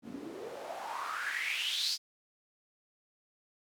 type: noise with band-pass filter sweep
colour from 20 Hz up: white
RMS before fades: -37 dBFS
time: 0.02-1.98 s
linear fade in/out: 50 ms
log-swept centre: 220 to 5000 Hz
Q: 6.2
effects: none